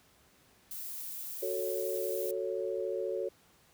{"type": "noise", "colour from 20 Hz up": "violet", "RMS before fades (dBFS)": -41, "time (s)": [0.71, 2.31], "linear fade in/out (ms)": 2}
{"type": "chord", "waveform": "sine", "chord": "F# minor", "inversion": "none", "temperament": "just", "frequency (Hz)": [370, 444, 555], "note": ["F#4", "A4", "C#5"], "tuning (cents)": [0, 16, 2], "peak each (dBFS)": -36, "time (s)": [1.42, 3.29], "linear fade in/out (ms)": 10}
{"effects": ["pink hiss -64 dBFS RMS until 3.73 s", "high-pass 60 Hz 12 dB/octave"]}